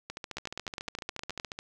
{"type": "two click trains", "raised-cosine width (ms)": 0.2, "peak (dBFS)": [-18, -20], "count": [11, 22], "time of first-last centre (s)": [[0.37, 1.399], [0.1, 1.589]], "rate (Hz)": [9.72, 14.1], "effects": []}